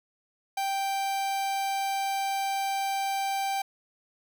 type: tone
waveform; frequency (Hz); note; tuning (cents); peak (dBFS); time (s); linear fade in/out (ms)
45% pulse; 784; G5; 0; -27; 0.57-3.62; 5
effects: none